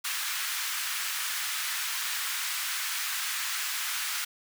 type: high-pass noise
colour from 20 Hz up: pink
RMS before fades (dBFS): -32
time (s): 0.04-4.25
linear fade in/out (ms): 10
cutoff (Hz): 1300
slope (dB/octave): 24
effects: none